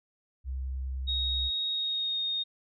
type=tone with vibrato; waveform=sine; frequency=65.41 Hz; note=C2; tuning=in tune; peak=-31 dBFS; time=0.44-1.51 s; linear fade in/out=50 ms; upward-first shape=sine; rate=10 Hz; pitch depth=8 cents each way
type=tone with pitch glide; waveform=sine; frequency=3760 to 3704 Hz; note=A#7 to A#7; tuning=+14 to -12 cents; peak=-28 dBFS; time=1.07-2.44 s; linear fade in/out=20 ms; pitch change=-26 cents; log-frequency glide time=1.71-2.2 s
effects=none